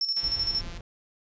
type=tone with tremolo; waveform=sine; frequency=5400 Hz; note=E8; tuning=41 cents sharp; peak=-23 dBFS; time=0.01-0.61 s; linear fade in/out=2 ms; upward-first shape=square; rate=13 Hz; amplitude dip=60%
type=click train; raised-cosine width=0.2 ms; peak=-28 dBFS; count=105; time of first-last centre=0.17-0.775 s; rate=172 Hz
type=noise; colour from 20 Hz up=brown; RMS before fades=-38 dBFS; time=0.23-0.81 s; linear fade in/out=2 ms
effects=resampled to 16000 Hz